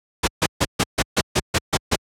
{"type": "noise bursts", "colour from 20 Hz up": "pink", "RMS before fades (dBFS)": -17, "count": 10, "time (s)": [0.23, 1.96], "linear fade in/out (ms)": 10, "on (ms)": 47, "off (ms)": 140, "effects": ["high-pass 60 Hz 12 dB/octave", "low-pass 9000 Hz 12 dB/octave"]}